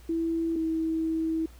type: tone pair in turn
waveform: sine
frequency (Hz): 329.6 / 322.6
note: E4 / E4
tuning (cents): 0 / -37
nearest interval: unison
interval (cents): 37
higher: first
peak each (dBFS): -25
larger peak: neither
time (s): 0.09-0.56 / 0.56-1.46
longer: second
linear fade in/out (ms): 5
effects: added 60 Hz sine -47 dBFS peak until 1.59 s + pink hiss -57 dBFS RMS until 1.59 s